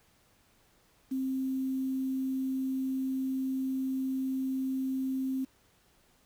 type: tone with quantisation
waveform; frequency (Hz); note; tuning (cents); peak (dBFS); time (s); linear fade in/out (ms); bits
sine; 263.7; C4; +14; -29; 1.11-5.45; 10; 9
effects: pink hiss -66 dBFS RMS until 6.25 s